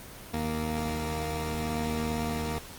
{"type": "tone pair together", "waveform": "15% pulse", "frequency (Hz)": [77.83, 232.8], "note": ["D#2", "A#3"], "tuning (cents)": [1, -2], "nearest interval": "octave + perfect fifth", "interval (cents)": 1897, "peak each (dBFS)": -26, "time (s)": [0.33, 2.59], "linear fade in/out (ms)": 10, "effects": ["pink hiss -45 dBFS RMS until 2.78 s", "Opus 24 kbps"]}